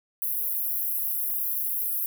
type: high-pass noise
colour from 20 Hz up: pink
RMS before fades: -28 dBFS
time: 0.22-2.06 s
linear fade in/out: 0 ms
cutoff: 11000 Hz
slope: 96 dB/octave
effects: none